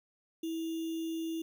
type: tone with sample-and-hold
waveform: sine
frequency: 326.6 Hz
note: E4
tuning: 16 cents flat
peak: -33 dBFS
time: 0.43-1.42 s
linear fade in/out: 5 ms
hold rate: 3150 Hz
effects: none